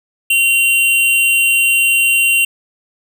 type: tone pair together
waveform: square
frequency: 2761 / 3090 Hz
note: F7 / G7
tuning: -20 / -26 cents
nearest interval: major second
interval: 194 cents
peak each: -11 / -21 dBFS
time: 0.3-2.45 s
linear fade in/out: 5 ms
effects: none